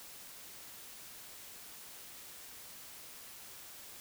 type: silence
effects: white hiss -51 dBFS RMS until 4 s